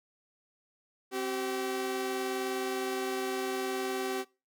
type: tone pair together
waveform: sawtooth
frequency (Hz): 262.3 / 383.7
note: C4 / G4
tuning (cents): +4 / -37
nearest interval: perfect fifth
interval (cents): 659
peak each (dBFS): -34 / -28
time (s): 1.11-4.25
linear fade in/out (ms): 50
effects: noise-tail reverb RT60 0.3 s tail -23 dB re dry